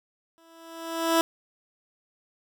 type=tone with exponential growth; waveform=15% pulse; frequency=329.6 Hz; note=E4; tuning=in tune; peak=-11 dBFS; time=0.38-1.21 s; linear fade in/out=0 ms; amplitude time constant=180 ms; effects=none